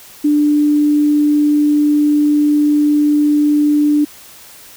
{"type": "tone", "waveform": "sine", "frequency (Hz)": 295.8, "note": "D4", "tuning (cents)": 13, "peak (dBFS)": -9, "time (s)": [0.24, 4.05], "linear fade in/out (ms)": 10, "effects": ["white hiss -39 dBFS RMS until 4.76 s"]}